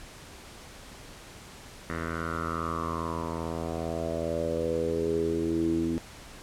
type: tone with low-pass filter sweep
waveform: 10% pulse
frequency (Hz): 82.41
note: E2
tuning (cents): 0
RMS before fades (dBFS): -30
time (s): 1.9-5.98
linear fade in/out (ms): 0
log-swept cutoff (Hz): 1700 to 290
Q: 6.5
effects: pink hiss -47 dBFS RMS until 6.42 s + low-pass 10000 Hz 12 dB/octave